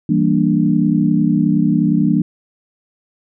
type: chord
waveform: sine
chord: E half-diminished seventh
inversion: none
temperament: equal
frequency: 164.81 / 196 / 233.1 / 293.7 Hz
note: E3 / G3 / Bb3 / D4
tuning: 0 / 0 / 0 / 0 cents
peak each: -17 dBFS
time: 0.09-2.22 s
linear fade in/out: 5 ms
effects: none